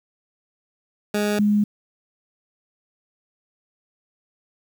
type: tone pair in turn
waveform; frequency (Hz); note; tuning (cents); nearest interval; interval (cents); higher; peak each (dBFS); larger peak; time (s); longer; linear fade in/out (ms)
20% pulse / sine; 207.7 / 207.7; G#3 / G#3; 0 / 0; unison; 0; neither; -15; neither; 1.14-1.39 / 1.39-1.64; neither; 5
effects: 8-bit